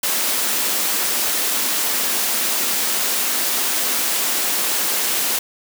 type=high-pass noise; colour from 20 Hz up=white; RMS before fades=-20 dBFS; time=0.03-5.39 s; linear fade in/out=5 ms; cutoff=190 Hz; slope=48 dB/octave; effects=none